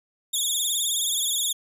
15% pulse tone with vibrato, 3500 Hz, A7, 10 cents flat, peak -16 dBFS, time 0.33-1.53 s, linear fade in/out 10 ms, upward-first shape sine, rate 19 Hz, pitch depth 100 cents each way, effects resampled to 32000 Hz

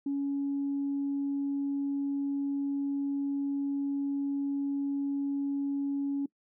sine tone, 280 Hz, C#4, 18 cents sharp, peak -27 dBFS, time 0.06-6.26 s, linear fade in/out 5 ms, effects noise-tail reverb RT60 0.1 s tail -22 dB re dry + tanh soft clip ceiling -24 dBFS

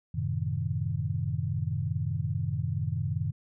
sine chord, F# diminished seventh, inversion none, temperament equal, 92.5 / 110 / 130.81 / 155.56 Hz, F#2 / A2 / C3 / Eb3, 0 / 0 / 0 / 0 cents, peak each -33 dBFS, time 0.14-3.32 s, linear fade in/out 10 ms, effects none

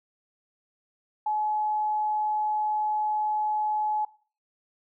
sine tone, 851 Hz, G#5, 42 cents sharp, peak -24 dBFS, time 1.26-4.05 s, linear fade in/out 5 ms, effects noise-tail reverb RT60 0.4 s tail -18 dB re dry

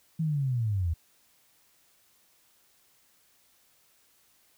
sine linear sweep, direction down, 164.81 to 77.78 Hz, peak -25 dBFS, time 0.19-0.94 s, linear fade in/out 10 ms, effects white hiss -65 dBFS RMS until 4.57 s

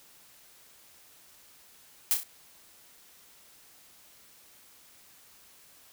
blue noise with echo, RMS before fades -24 dBFS, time 2.11-2.14 s, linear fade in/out 0 ms, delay 31 ms, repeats 3, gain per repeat -6 dB, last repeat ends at 2.233 s, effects white hiss -57 dBFS RMS until 5.92 s

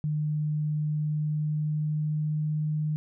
sine tone with pitch glide, 151.4 to 152.81 Hz, D#3 to D#3, -47 to -31 cents, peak -25 dBFS, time 0.04-2.96 s, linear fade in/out 0 ms, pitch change +16 cents, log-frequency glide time 0.87-2.58 s, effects none

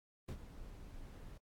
brown noise with ADSR envelope, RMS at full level -40 dBFS, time 0.28-1.38 s, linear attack 9 ms, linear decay 73 ms, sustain -11 dB, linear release 8 ms, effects AAC 64 kbps

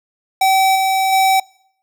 square tone with level steps, 767 Hz, G5, 38 cents flat, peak -11 / -14 / -11 dBFS, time 0.41-1.4 s, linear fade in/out 5 ms, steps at 0.75 / 1.12 s, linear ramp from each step 10 ms, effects noise-tail reverb RT60 0.7 s tail -26 dB re dry

